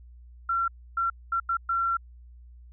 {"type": "tone bursts at uneven times", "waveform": "sine", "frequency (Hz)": 1362, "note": "F6", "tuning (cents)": -44, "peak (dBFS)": -23, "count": 5, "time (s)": [[0.49, 0.68], [0.97, 1.1], [1.32, 1.4], [1.49, 1.57], [1.69, 1.97]], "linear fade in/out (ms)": 5, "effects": ["added 60 Hz sine -46 dBFS peak until 2.72 s"]}